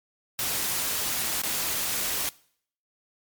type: noise with dropouts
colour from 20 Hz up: white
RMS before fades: -28 dBFS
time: 0.39-2.29 s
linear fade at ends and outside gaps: 0 ms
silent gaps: 1.418-1.435 s
effects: noise-tail reverb RT60 0.6 s tail -22 dB re dry + MP3 96 kbps